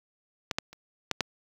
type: clicks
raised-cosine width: 0.2 ms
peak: -11 / -10 / -29 / -8 / -8 dBFS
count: 5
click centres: 0.512 / 0.585 / 0.73 / 1.113 / 1.207 s
effects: high-pass 80 Hz 12 dB/octave + 8-bit